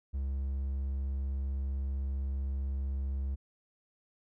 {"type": "tone", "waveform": "triangle", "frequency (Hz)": 67.8, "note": "C#2", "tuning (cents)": -38, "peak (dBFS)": -29, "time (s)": [0.13, 3.36], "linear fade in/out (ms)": 20, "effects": []}